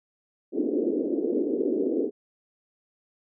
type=band-pass noise; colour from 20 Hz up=white; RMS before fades=-26 dBFS; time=0.52-2.11 s; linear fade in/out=50 ms; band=250 to 460 Hz; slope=48 dB/octave; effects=none